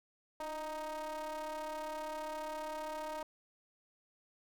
square ring-modulated tone, 158.1 Hz, D#3, 28 cents sharp, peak -37 dBFS, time 0.4-3.23 s, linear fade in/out 2 ms, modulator 773 Hz, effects none

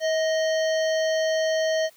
harmonic tone with a mistuned harmonic, 622.3 Hz, D#5, in tune, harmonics 1 / 3 / 5 / 7 / 9 / 10, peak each -21 / -31 / -35 / -38 / -40 / -41 dBFS, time 0-1.9 s, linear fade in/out 50 ms, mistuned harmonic 1, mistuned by +42 cents, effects white hiss -56 dBFS RMS until 1.96 s + high-pass 100 Hz 12 dB/octave

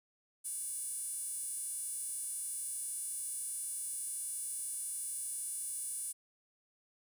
square tone with high-pass filter, 317.2 Hz, D#4, 33 cents sharp, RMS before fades -40 dBFS, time 0.44-6.13 s, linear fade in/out 20 ms, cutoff 9500 Hz, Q 8, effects none

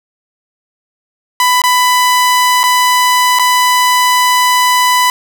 sawtooth tone with dropouts, 996 Hz, B5, 14 cents sharp, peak -4 dBFS, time 1.4-5.1 s, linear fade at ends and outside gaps 1 ms, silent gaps 1.618-1.638 / 2.632-2.638 / 3.388-3.395 s, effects none

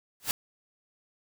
white noise with exponential growth, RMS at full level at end -23 dBFS, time 0.2-0.31 s, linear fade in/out 0 ms, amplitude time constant 22 ms, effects none

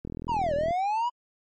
click train, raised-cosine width 3 ms, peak -23 dBFS, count 28, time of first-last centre 0.05-0.709 s, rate 41 Hz
triangle linear two-way sweep, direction down then up, 989 to 555 to 989 Hz, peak -22 dBFS, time 0.28-1.1 s, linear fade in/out 20 ms, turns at 0.54 s
effects MP3 32 kbps

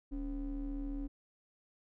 triangle ring-modulated tone, 121.9 Hz, B2, 22 cents flat, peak -31 dBFS, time 0.11-1.08 s, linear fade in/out 20 ms, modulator 159 Hz, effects none

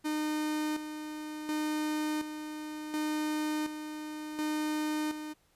45% pulse tone with tremolo, 305.4 Hz, D#4, 32 cents flat, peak -30 dBFS, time 0.04-5.34 s, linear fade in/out 20 ms, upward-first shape square, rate 0.69 Hz, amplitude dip 60%, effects pink hiss -69 dBFS RMS until 5.55 s + resampled to 32000 Hz

